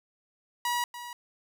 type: tone with echo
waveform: sawtooth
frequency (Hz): 965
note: B5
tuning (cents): -40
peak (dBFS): -23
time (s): 0.65-0.84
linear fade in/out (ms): 2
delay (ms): 290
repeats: 1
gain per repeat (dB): -12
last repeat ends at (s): 1.13
effects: none